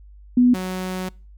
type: tone pair in turn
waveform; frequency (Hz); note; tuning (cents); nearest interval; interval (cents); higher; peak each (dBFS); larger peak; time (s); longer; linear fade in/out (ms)
sine / sawtooth; 246.9 / 185.08; B3 / F#3; 0 / +1; perfect fourth; 499; first; -11 / -21; first; 0.37-0.54 / 0.54-1.09; second; 5
effects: noise-tail reverb RT60 0.4 s tail -26 dB re dry + added 50 Hz sine -42 dBFS peak until 1.37 s